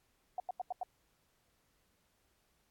sine tone bursts, 730 Hz, F#5, 24 cents flat, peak -34 dBFS, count 5, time 0.38-0.832 s, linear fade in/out 2 ms, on 20 ms, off 88 ms, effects pink hiss -75 dBFS RMS until 2.7 s + AAC 64 kbps

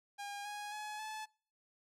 sawtooth tone with pitch steps, 810 / 828 / 846.4 / 865.1 Hz, G#5 / G#5 / G#5 / A5, -43 / -5 / +33 / -30 cents, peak -38 dBFS, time 0.18-1.26 s, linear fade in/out 20 ms, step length 270 ms, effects noise-tail reverb RT60 0.5 s tail -25 dB re dry + low-pass 11000 Hz 12 dB/octave

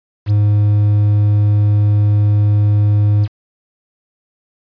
triangle tone with quantisation, 103.83 Hz, G#2, in tune, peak -7 dBFS, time 0.26-3.28 s, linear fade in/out 50 ms, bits 6, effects resampled to 11025 Hz

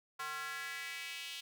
square tone with high-pass filter sweep, 152.2 Hz, D#3, 38 cents flat, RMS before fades -43 dBFS, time 0.19-1.41 s, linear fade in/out 10 ms, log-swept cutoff 1200 to 3100 Hz, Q 2.8, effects none

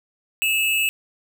square tone pair together, 2621 / 2844 Hz, E7 / F7, -11 / +31 cents, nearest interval minor second, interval 142 cents, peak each -20 / -25 dBFS, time 0.42-0.89 s, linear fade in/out 0 ms, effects none

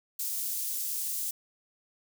white high-pass noise, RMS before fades -33 dBFS, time 0.19-1.31 s, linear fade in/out 5 ms, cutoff 6900 Hz, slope 12 dB/octave, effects none

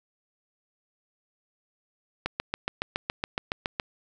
click train, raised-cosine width 0.3 ms, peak -11 dBFS, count 12, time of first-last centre 2.26-3.798 s, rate 7.15 Hz, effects none

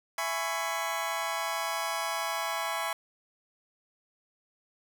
25% pulse chord, C# minor seventh, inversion first, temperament just, 665.2 / 831.5 / 997.9 / 1108.7 Hz, E5 / G#5 / B5 / C#6, +16 / +2 / +18 / 0 cents, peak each -32 dBFS, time 0.18-2.93 s, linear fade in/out 2 ms, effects none

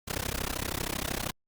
pink noise with amplitude modulation, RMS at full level -29 dBFS, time 0.07-1.32 s, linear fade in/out 20 ms, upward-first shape sine, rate 32.8 Hz, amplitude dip 100%, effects Opus 48 kbps

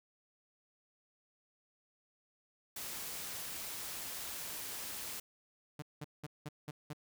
white noise, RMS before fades -43 dBFS, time 2.76-5.2 s, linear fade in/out 5 ms
sawtooth tone bursts, 149.1 Hz, D3, 27 cents sharp, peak -37 dBFS, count 6, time 5.79-6.932 s, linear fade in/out 5 ms, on 32 ms, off 190 ms
effects none

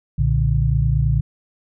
sine tone cluster, 61.1 / 115.3 / 144.6 Hz, B1 / A#2 / D3, -18 / -19 / -27 cents, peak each -19 dBFS, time 0.18-1.21 s, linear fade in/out 10 ms, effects none

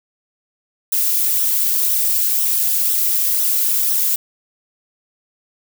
violet noise with flanger, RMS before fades -17 dBFS, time 0.92-4.16 s, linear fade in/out 5 ms, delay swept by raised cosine 0.42 to 3.22 ms, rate 2 Hz, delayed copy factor -0.6, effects none

